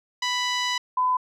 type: tone pair in turn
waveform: 10% pulse / sine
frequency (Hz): 990 / 1007.9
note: B5 / B5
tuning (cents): +4 / +35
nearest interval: unison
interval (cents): 31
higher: second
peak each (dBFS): -14 / -19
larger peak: first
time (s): 0.22-0.78 / 0.97-1.17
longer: first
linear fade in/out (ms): 5
effects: low-pass 6000 Hz 12 dB/octave